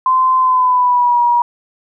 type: tone with pitch glide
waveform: sine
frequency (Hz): 1033 to 958.3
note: C6 to A#5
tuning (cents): -22 to +48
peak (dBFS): -9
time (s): 0.06-1.42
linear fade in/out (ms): 2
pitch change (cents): -130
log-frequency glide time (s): 0.39-1.21
effects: none